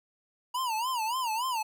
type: tone with vibrato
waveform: square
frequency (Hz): 952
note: A#5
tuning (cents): +36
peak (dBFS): -29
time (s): 0.54-1.63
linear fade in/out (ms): 10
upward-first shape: sine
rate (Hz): 3.5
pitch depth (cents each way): 170
effects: none